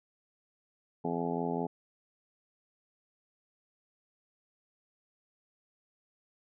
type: harmonic tone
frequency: 84.9 Hz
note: F2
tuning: 48 cents flat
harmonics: 2 / 3 / 4 / 5 / 6 / 7 / 8 / 9 / 10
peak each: -37 / -36 / -41 / -36 / -45 / -46 / -42 / -41 / -40 dBFS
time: 1.04-1.67 s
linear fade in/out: 10 ms
effects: none